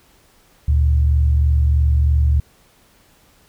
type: tone pair together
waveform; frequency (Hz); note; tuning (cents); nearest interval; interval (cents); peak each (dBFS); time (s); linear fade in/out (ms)
sine; 73.42 / 116.54; D2 / A#2; 0 / 0; minor sixth; 800; -12 / -22; 0.68-2.4; 5
effects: pink hiss -54 dBFS RMS until 3.48 s